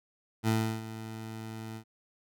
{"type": "tone with ADSR envelope", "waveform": "20% pulse", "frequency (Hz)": 111.1, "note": "A2", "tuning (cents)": 17, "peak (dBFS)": -19, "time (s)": [0.43, 1.84], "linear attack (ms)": 50, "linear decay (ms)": 330, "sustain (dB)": -15, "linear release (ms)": 80, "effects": []}